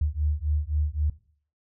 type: beating tone pair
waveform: sine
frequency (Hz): 73.42 / 77.22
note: D2 / D#2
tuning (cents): 0 / -13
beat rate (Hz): 3.8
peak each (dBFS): -26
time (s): 0.01-1.1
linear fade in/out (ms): 5
effects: noise-tail reverb RT60 0.5 s tail -18 dB re dry